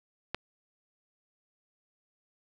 click, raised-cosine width 0.3 ms, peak -15 dBFS, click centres 0.346 s, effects none

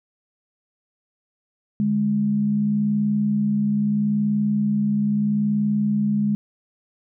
sine tone pair together, 146.83 / 207.6 Hz, D3 / G#3, 0 / 0 cents, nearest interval tritone, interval 600 cents, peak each -28 / -18 dBFS, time 1.8-6.35 s, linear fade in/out 0 ms, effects none

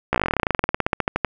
slowing click train, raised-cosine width 0.5 ms, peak -3 dBFS, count 28, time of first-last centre 0.13-1.247 s, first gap 15 ms, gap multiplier 1.07, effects none

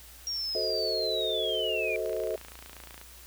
sine linear sweep, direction down, 5630 to 2341 Hz, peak -30 dBFS, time 0.27-1.96 s, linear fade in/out 0 ms
sine chord, F# diminished seventh, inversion none, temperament equal with one note detuned, 370 / 440 / 523.3 / 633.5 Hz, F#4 / A4 / C5 / Eb5, 0 / 0 / 0 / +31 cents, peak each -36 / -33 / -36 / -33 dBFS, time 0.55-2.36 s, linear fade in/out 2 ms
click train, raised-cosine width 0.3 ms, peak -29 dBFS, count 28, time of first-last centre 2.06-3.014 s, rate 28.3 Hz
effects added 60 Hz sine -52 dBFS peak until 3.26 s + white hiss -51 dBFS RMS until 3.26 s

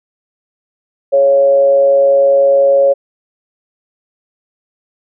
sine tone with frequency modulation, 553 Hz, C#5, 4 cents flat, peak -6 dBFS, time 1.12-2.94 s, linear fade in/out 20 ms, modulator 134 Hz, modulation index 0.34, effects none

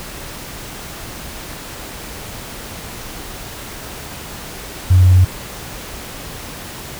sine tone, 91.7 Hz, F#2, 15 cents flat, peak -5 dBFS, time 4.9-5.25 s, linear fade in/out 10 ms, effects tanh soft clip ceiling -1 dBFS + pink hiss -31 dBFS RMS until 6.99 s

